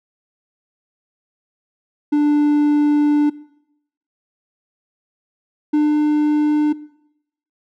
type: tone pair in turn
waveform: triangle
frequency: 294.9 / 299.7 Hz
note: D4 / D4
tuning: +7 / +35 cents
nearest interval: unison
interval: 28 cents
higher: second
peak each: -10 dBFS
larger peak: neither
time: 2.12-3.3 / 5.73-6.73 s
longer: first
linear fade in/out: 10 ms
effects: noise-tail reverb RT60 0.8 s tail -20 dB re dry